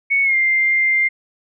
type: tone with pitch glide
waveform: sine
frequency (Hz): 2217 to 2099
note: C#7 to C7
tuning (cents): 0 to +5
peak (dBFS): -13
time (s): 0.1-1.09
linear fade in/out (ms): 20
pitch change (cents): -95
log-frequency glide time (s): 0.23-0.36
effects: none